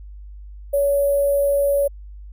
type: tone with sample-and-hold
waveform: sine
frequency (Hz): 564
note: C#5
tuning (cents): +30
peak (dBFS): -15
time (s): 0.73-1.88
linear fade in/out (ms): 10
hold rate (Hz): 11025
effects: added 50 Hz sine -35 dBFS peak until 2.32 s